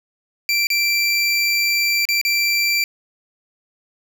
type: tone with dropouts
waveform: 25% pulse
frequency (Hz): 2349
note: D7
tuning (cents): 0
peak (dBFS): -12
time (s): 0.49-2.84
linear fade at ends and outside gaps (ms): 1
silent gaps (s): 0.67-0.702 / 2.053-2.088 / 2.214-2.25
effects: none